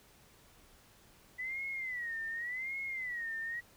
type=tone with vibrato; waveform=sine; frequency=1976 Hz; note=B6; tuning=in tune; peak=-36 dBFS; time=1.38-3.61 s; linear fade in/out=20 ms; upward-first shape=sine; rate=0.88 Hz; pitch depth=160 cents each way; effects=pink hiss -62 dBFS RMS until 3.76 s